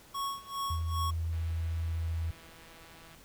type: tone with tremolo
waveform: square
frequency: 1106 Hz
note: C#6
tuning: 4 cents flat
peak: -32 dBFS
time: 0.14-1.11 s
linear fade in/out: 10 ms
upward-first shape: sine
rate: 2.5 Hz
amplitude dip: 90%
type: tone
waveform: sine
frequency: 82.41 Hz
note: E2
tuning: in tune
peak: -30 dBFS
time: 0.7-2.31 s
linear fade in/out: 5 ms
type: click train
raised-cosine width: 0.3 ms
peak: -39 dBFS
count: 299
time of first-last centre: 1.33-3.147 s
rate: 164 Hz
effects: pink hiss -56 dBFS RMS until 3.24 s